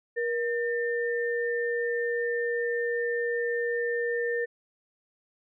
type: tone pair together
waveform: sine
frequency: 474.5 / 1801.3 Hz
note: A#4 / A6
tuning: +31 / +40 cents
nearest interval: octave + major seventh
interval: 2309 cents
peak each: -27 / -31 dBFS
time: 0.16-4.46 s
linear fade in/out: 20 ms
effects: none